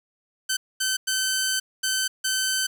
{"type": "tone bursts at uneven times", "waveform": "10% pulse", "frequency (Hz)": 1534, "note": "G6", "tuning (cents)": -38, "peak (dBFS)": -14, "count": 5, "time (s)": [[0.49, 0.57], [0.8, 0.97], [1.07, 1.6], [1.83, 2.08], [2.24, 2.67]], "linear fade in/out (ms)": 10, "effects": []}